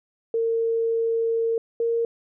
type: tone pair in turn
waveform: sine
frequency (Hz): 456.6 / 463.2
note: A#4 / A#4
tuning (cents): -36 / -11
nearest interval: unison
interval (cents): 25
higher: second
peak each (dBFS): -20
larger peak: neither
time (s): 0.34-1.58 / 1.8-2.05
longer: first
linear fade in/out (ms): 2
effects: none